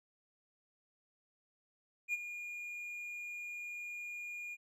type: tone with ADSR envelope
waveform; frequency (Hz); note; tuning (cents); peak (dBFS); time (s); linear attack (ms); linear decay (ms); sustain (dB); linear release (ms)
triangle; 2427; D#7; -44; -29; 2.08-4.57; 54; 29; -11; 39
effects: none